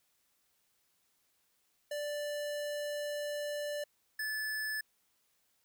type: tone pair in turn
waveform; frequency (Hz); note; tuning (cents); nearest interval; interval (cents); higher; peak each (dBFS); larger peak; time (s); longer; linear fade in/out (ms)
square; 587.3 / 1735.7; D5 / A6; 0 / -24; octave + perfect fifth; 1876; second; -36 / -35; second; 1.91-3.84 / 4.19-4.81; first; 5
effects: white hiss -75 dBFS RMS until 5.64 s